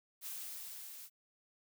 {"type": "noise with level ramp", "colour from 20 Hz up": "blue", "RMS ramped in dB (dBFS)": [-43, -51], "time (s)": [0.21, 1.1], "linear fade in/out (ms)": 50, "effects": []}